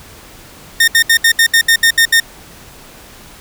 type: tone bursts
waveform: sawtooth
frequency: 1830 Hz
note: A#6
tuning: 32 cents flat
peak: -3 dBFS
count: 10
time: 0.8-2.201 s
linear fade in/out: 5 ms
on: 78 ms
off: 69 ms
effects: pink hiss -38 dBFS RMS until 3.4 s